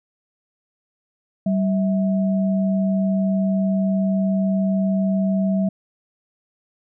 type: tone pair together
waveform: sine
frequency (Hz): 193.36 / 650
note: G3 / E5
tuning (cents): -23 / -24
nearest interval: octave + major sixth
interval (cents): 2099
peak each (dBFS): -17 / -27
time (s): 1.46-5.69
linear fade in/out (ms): 5
effects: none